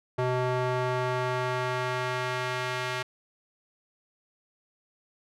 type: tone with band-pass filter sweep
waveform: square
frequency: 126.4 Hz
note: B2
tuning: 41 cents sharp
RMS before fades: -29 dBFS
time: 0.18-3.03 s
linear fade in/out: 10 ms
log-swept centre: 670 to 2100 Hz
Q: 0.75
effects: none